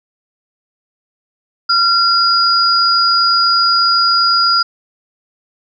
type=tone pair together; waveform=sine; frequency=1373 / 4896 Hz; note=F6 / D#8; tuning=-30 / -29 cents; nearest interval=octave + minor seventh; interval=2201 cents; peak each=-12 dBFS; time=1.69-4.63 s; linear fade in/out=10 ms; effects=none